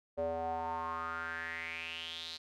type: tone with band-pass filter sweep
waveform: square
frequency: 82.41 Hz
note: E2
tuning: in tune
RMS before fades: -39 dBFS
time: 0.17-2.38 s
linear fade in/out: 20 ms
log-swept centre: 550 to 4200 Hz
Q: 6.2
effects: none